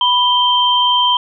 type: tone pair together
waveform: sine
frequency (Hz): 987.8 / 3139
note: B5 / G7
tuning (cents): 0 / +2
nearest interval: octave + minor sixth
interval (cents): 2002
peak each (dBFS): -13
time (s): 0.01-1.17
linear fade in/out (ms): 2
effects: none